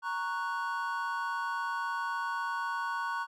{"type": "chord", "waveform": "triangle", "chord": "F# major", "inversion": "first", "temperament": "equal", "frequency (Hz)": [932.3, 1108.7, 1480], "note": ["A#5", "C#6", "F#6"], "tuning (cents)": [0, 0, 0], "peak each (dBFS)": -34, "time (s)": [0.02, 3.27], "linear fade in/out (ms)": 50, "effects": []}